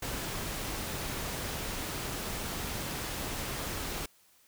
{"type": "noise with amplitude modulation", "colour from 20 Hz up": "pink", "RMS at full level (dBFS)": -35, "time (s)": [0.02, 4.06], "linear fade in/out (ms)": 5, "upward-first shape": "sine", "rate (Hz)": 243, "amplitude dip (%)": 30, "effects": ["white hiss -64 dBFS RMS until 4.47 s"]}